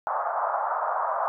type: band-pass noise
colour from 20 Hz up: pink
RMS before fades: -27 dBFS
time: 0.07-1.28 s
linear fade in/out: 0 ms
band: 630 to 1300 Hz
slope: 48 dB/octave
effects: none